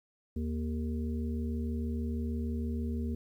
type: harmonic tone with a mistuned harmonic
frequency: 78.1 Hz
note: D#2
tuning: 7 cents sharp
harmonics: 1 / 3 / 5 / 6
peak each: -33 / -35 / -45 / -48 dBFS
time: 0.36-3.15 s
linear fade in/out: 5 ms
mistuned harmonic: 6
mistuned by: -44 cents
effects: 11-bit